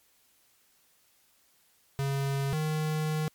square tone pair in turn, 138 / 154.9 Hz, C#3 / D#3, -7 / -7 cents, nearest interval major second, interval 200 cents, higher second, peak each -28 dBFS, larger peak neither, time 1.99-2.53 / 2.53-3.28 s, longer second, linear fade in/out 0 ms, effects white hiss -66 dBFS RMS until 3.34 s + MP3 96 kbps

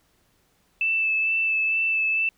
sine tone with vibrato, 2637 Hz, E7, in tune, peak -20 dBFS, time 0.81-2.29 s, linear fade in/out 2 ms, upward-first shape sine, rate 2.2 Hz, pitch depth 16 cents each way, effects pink hiss -65 dBFS RMS until 2.37 s

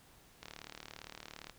click train, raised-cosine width 0.2 ms, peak -28 dBFS, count 41, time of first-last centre 0.43-1.497 s, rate 37.5 Hz, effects pink hiss -62 dBFS RMS until 1.58 s

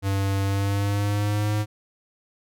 square tone with pitch glide, 98 to 105.64 Hz, G2 to G#2, 0 to +30 cents, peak -22 dBFS, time 0.02-1.66 s, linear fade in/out 50 ms, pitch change +130 cents, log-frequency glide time 0.44-1.55 s, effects none

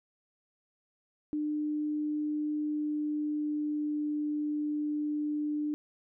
sine tone with pitch glide, 300.5 to 298.4 Hz, D4 to D4, +40 to +28 cents, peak -29 dBFS, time 1.33-5.74 s, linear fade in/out 0 ms, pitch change -12 cents, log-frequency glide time 2.59-4.09 s, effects none

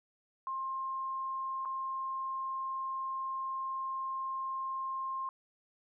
sine tone with dropouts, 1061 Hz, C6, 24 cents sharp, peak -34 dBFS, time 0.47-5.29 s, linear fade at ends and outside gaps 1 ms, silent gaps 1.651-1.656 s, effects none

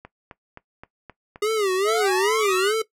click train, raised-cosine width 0.5 ms, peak -24 dBFS, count 6, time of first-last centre 0.05-1.359 s, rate 3.82 Hz
square tone with vibrato, 405.4 Hz, G#4, 42 cents flat, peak -20 dBFS, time 1.42-2.82 s, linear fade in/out 5 ms, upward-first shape sine, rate 2.4 Hz, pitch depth 160 cents each way
25% pulse exponential sweep, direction up, 614 to 1585 Hz, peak -20 dBFS, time 1.84-2.74 s, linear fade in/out 50 ms
effects noise-tail reverb RT60 0.1 s tail -17 dB re dry + low-pass 12000 Hz 12 dB/octave

